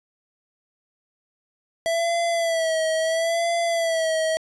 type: tone with vibrato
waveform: square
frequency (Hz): 659.3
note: E5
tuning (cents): 0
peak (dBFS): -21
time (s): 1.86-4.37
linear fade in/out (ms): 0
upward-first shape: sine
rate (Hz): 0.74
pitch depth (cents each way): 57
effects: resampled to 24000 Hz + 10-bit